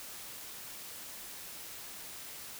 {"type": "silence", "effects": ["white hiss -46 dBFS RMS until 2.59 s"]}